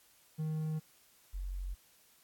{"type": "tone pair in turn", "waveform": ["triangle", "sine"], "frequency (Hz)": [156.3, 45.91], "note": ["D#3", "F#1"], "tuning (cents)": [8, -13], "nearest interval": "octave + major sixth", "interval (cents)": 2121, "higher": "first", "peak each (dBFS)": [-31, -36], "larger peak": "first", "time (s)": [[0.38, 0.8], [1.33, 1.75]], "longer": "neither", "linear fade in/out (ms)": 20, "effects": ["white hiss -65 dBFS RMS until 2.23 s", "AAC 64 kbps"]}